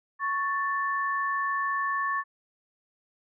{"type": "tone pair together", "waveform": "sine", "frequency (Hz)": [1109, 1762.6], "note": ["C#6", "A6"], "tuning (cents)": [0, 3], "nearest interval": "minor sixth", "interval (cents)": 803, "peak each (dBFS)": [-27, -30], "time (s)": [0.19, 2.24], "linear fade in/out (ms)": 50, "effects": []}